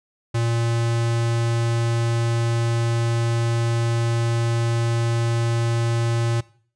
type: tone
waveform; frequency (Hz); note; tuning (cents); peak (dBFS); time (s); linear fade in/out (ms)
square; 116.54; A#2; 0; -20; 0.34-6.41; 10
effects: noise-tail reverb RT60 0.5 s tail -20 dB re dry + resampled to 22050 Hz